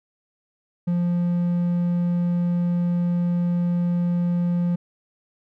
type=tone; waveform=triangle; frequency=174.61 Hz; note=F3; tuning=in tune; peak=-17 dBFS; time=0.87-4.76 s; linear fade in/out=10 ms; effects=none